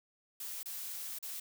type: noise with dropouts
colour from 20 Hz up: blue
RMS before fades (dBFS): -42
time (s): 0.4-1.4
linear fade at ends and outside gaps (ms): 5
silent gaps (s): 0.631-0.657 / 1.188-1.226
effects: none